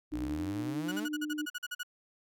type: exponential sweep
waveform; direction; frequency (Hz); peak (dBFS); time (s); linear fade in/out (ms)
sawtooth; up; 53.4 to 237.4; -34; 0.11-1.08; 50
type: tone with tremolo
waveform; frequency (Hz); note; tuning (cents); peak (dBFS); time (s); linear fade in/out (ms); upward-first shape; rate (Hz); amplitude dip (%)
sine; 302.4; D#4; -49; -32; 0.12-1.46; 10; sine; 11; 35
type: tone bursts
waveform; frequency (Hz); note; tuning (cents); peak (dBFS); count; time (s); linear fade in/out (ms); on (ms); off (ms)
30% pulse; 1458; F#6; -26; -32; 12; 0.88-1.833; 10; 40; 43
effects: none